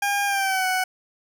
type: tone with pitch glide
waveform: 20% pulse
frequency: 807 to 744.3 Hz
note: G#5 to F#5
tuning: -50 to +10 cents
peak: -16 dBFS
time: 0.02-0.84 s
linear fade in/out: 5 ms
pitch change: -140 cents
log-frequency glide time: 0.26-0.66 s
effects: none